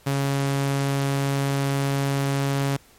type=tone; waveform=sawtooth; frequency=138.59 Hz; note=C#3; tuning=in tune; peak=-17 dBFS; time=0.06-2.77 s; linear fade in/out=10 ms; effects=pink hiss -54 dBFS RMS until 2.98 s + MP3 64 kbps